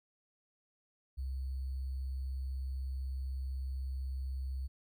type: tone with sample-and-hold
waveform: sine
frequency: 66 Hz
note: C2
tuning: 16 cents sharp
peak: -35 dBFS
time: 1.17-4.68 s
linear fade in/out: 20 ms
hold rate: 4410 Hz
effects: none